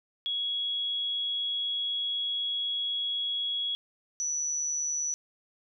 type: tone pair in turn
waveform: sine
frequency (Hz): 3336 / 5925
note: G#7 / F#8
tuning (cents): +7 / +1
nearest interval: minor seventh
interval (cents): 994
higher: second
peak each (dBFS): -28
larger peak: neither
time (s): 0.26-3.75 / 4.2-5.14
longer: first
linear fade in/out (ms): 0
effects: none